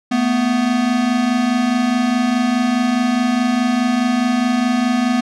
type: tone pair together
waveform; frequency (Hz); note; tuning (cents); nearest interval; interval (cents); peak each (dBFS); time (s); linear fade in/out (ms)
square; 222.3 / 247.1; A3 / B3; +18 / +1; major second; 183; -21 / -16; 0.11-5.21; 10
effects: low-pass 6000 Hz 12 dB/octave

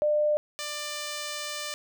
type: tone pair in turn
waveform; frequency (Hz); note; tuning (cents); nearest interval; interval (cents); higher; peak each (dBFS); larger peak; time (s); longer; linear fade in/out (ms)
sine / 5% pulse; 599 / 593.8; D5 / D5; +34 / +19; unison; 15; first; -21; neither; 0.02-0.37 / 0.59-1.74; second; 0
effects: none

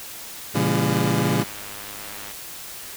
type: chord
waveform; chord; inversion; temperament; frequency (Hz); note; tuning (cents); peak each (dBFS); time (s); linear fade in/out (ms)
25% pulse; A# diminished seventh; none; just; 116.54 / 139.85 / 167.82 / 201.4; A#2 / C#3 / E3 / G3; 0 / +16 / +31 / +47; -21; 0.54-1.44; 20
type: click train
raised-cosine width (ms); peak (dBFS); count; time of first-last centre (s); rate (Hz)
0.3; -22; 145; 0.9-2.312; 102
effects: white hiss -37 dBFS RMS until 2.96 s

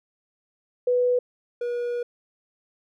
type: tone pair in turn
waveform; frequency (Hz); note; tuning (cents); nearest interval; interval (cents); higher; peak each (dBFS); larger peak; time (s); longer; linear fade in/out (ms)
sine / triangle; 493.9 / 481.8; B4 / B4; 0 / -43; unison; 43; first; -18 / -23; first; 0.87-1.19 / 1.61-2.03; second; 5
effects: none

